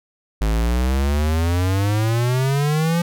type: exponential sweep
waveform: square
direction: up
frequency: 51.91 to 173.6 Hz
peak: -17 dBFS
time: 0.41-3.02 s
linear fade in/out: 5 ms
effects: none